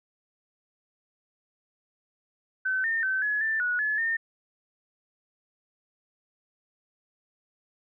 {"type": "tone with pitch steps", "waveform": "sine", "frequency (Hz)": [1526, 1817, 1537, 1694, 1774, 1463, 1714, 1820], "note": ["G6", "A#6", "G6", "G#6", "A6", "F#6", "A6", "A#6"], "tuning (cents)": [-47, -45, -35, 34, 14, -20, -46, -42], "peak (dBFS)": -24, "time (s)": [2.65, 4.17], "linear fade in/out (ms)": 10, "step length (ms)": 190, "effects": []}